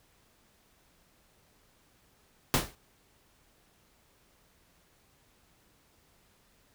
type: noise with exponential decay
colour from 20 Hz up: pink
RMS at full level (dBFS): -21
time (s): 2.54-2.75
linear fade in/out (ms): 0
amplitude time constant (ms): 45
effects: pink hiss -66 dBFS RMS until 6.74 s